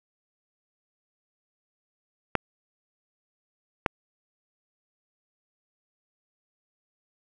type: clicks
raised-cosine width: 0.5 ms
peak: -6 dBFS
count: 2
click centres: 2.353 / 3.862 s
effects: none